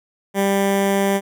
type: tone with notch filter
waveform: 15% pulse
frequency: 197.3 Hz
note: G3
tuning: 11 cents sharp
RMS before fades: -18 dBFS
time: 0.34-1.21 s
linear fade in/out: 50 ms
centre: 4400 Hz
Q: 1.7
effects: none